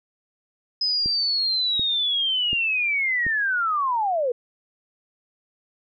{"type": "linear sweep", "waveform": "sine", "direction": "down", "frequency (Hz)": [5080, 463.8], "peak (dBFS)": -20, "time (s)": [0.81, 4.32], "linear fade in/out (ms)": 5}
{"type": "click train", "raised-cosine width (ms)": 3, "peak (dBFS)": -20, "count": 4, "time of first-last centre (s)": [1.06, 3.266], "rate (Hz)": 1.36}
{"effects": []}